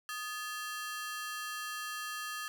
sawtooth ring-modulated tone, 1480 Hz, F#6, in tune, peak -31 dBFS, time 0.09-2.48 s, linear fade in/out 0 ms, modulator 240 Hz, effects none

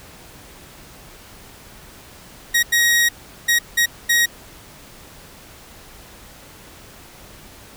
sawtooth tone bursts at uneven times, 1889 Hz, A#6, 22 cents sharp, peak -10 dBFS, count 5, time 2.54-2.63 / 2.72-3.09 / 3.48-3.59 / 3.77-3.86 / 4.09-4.26 s, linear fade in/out 10 ms, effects pink hiss -43 dBFS RMS until 7.76 s

